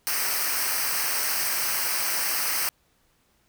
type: noise with comb filter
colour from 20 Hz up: white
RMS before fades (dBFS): -26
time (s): 0.07-2.69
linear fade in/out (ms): 0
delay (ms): 0.28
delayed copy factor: -0.75
effects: pink hiss -66 dBFS RMS until 3.48 s